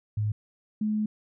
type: tone pair in turn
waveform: sine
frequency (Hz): 106 / 213.4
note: G#2 / G#3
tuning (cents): +36 / +47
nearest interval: octave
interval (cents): 1211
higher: second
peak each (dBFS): -24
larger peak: neither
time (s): 0.17-0.32 / 0.81-1.06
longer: second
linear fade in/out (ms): 5
effects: none